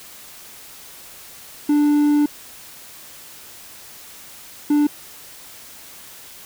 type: tone bursts at uneven times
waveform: triangle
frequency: 294.2 Hz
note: D4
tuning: 3 cents sharp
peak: -11 dBFS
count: 2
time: 1.69-2.26 / 4.7-4.87 s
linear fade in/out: 5 ms
effects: white hiss -41 dBFS RMS until 6.45 s